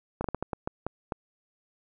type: slowing click train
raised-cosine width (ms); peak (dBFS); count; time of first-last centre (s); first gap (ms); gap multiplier
1; -16; 9; 0.21-1.122; 33; 1.34
effects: none